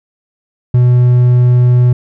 triangle tone, 123.47 Hz, B2, in tune, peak -3 dBFS, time 0.74-1.93 s, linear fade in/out 5 ms, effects none

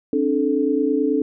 sine tone cluster, 270.1 / 299.5 / 436.8 Hz, C#4 / D4 / A4, -45 / +34 / -13 cents, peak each -21 dBFS, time 0.13-1.22 s, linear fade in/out 2 ms, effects none

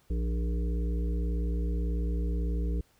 harmonic tone with a mistuned harmonic, 58.27 Hz, A#1, in tune, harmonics 1 / 3 / 5 / 7 / 8, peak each -27 / -37 / -41 / -44 / -45 dBFS, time 0.1-2.81 s, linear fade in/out 5 ms, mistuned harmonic 5, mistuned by +44 cents, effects pink hiss -66 dBFS RMS until 2.99 s

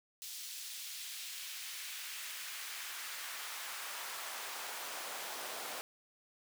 pink noise with high-pass filter sweep, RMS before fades -44 dBFS, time 0.22-5.81 s, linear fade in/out 0 ms, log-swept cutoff 4200 to 540 Hz, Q 1, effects none

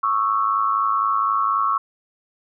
sine tone cluster, 1106 / 1210 / 1321 Hz, C#6 / D#6 / E6, -4 / -49 / +3 cents, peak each -19 / -26 / -23 dBFS, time 0.03-1.78 s, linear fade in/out 5 ms, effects none

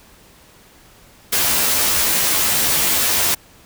white noise with comb filter, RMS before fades -17 dBFS, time 1.32-3.35 s, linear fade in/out 10 ms, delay 13 ms, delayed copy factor +0.8, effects pink hiss -48 dBFS RMS until 3.65 s

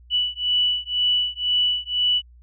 sine beating tone pair, 2959 / 2961 Hz, F#7 / F#7, -1 / +1 cents, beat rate 2 Hz, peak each -22 dBFS, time 0.1-2.22 s, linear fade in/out 50 ms, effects added 60 Hz sine -46 dBFS peak until 2.42 s

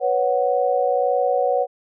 sine chord, B suspended second, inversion none, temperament just, 493.9 / 555.6 / 740.8 Hz, B4 / C#5 / F#5, 0 / +4 / +2 cents, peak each -21 dBFS, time 0-1.67 s, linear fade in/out 50 ms, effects none

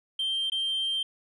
sine tone with dropouts, 3152 Hz, G7, 9 cents sharp, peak -24 dBFS, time 0.19-1.03 s, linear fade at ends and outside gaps 5 ms, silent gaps 0.5-0.519 s, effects tanh soft clip ceiling -24 dBFS

